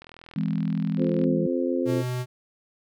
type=click train; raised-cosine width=0.3 ms; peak=-28 dBFS; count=51; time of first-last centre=0.02-1.24 s; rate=41 Hz
type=chord; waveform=sine; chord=E augmented; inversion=none; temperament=just; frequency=164.81 / 206 / 257.5 Hz; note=E3 / G#3 / B#3; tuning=0 / -14 / -28 cents; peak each=-26 / -27 / -31 dBFS; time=0.36-1.47 s; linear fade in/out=5 ms
type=harmonic tone; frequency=87 Hz; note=F2; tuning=6 cents flat; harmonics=3 / 4 / 5 / 6; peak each=-26 / -27 / -33 / -29 dBFS; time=0.97-2.04 s; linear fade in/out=50 ms
type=tone; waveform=square; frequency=125.1 Hz; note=B2; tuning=23 cents sharp; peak=-27 dBFS; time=1.85-2.26 s; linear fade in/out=50 ms
effects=none